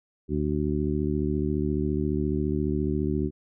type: harmonic tone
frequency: 74.5 Hz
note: D2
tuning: 25 cents sharp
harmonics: 1 / 2 / 3 / 4 / 5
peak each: -30 / -30 / -30 / -30 / -30 dBFS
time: 0.28-3.31 s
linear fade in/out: 50 ms
effects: none